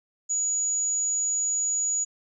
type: tone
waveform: sine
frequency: 6840 Hz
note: A8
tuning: 50 cents flat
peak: -23 dBFS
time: 0.29-2.05 s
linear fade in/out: 20 ms
effects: none